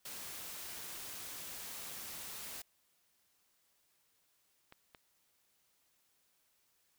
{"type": "noise", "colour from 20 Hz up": "white", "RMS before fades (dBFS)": -46, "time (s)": [0.05, 2.62], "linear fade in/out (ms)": 5}
{"type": "clicks", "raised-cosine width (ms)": 0.3, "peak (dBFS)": -37, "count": 2, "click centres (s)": [4.724, 4.948]}
{"effects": ["white hiss -75 dBFS RMS until 6.98 s"]}